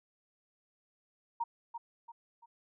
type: tone with echo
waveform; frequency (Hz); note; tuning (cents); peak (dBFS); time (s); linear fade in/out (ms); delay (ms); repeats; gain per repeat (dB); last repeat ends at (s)
sine; 933; A#5; +1; -30; 1.4-1.44; 10; 340; 3; -8; 2.46
effects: none